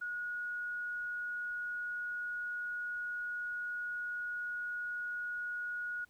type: tone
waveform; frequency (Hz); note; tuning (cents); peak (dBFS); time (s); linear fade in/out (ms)
sine; 1451; F#6; -34; -36; 0.01-6.05; 10
effects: pink hiss -70 dBFS RMS until 6.09 s